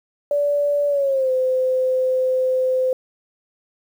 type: tone with pitch glide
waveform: sine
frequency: 578 to 514.9 Hz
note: D5 to C5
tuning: -28 to -28 cents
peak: -16 dBFS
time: 0.31-2.93 s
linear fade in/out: 2 ms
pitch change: -200 cents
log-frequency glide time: 0.88-1.31 s
effects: 8-bit